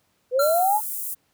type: linear sweep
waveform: sine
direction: up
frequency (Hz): 485.5 to 880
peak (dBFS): -17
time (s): 0.31-0.81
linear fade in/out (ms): 50
type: tone with exponential decay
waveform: square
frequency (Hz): 1370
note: F6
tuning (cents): -34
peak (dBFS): -22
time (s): 0.39-0.85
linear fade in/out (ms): 5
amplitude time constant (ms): 100
type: high-pass noise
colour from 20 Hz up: pink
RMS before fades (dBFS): -30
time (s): 0.4-1.15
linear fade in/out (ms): 20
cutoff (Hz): 10000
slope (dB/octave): 24
effects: pink hiss -67 dBFS RMS until 1.33 s + high-pass 80 Hz 12 dB/octave